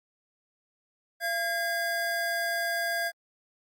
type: tone pair together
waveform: square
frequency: 681 / 1624.1 Hz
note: F5 / G#6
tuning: -44 / -39 cents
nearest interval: octave + minor third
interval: 1505 cents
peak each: -32 / -30 dBFS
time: 1.2-3.12 s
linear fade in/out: 50 ms
effects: Opus 48 kbps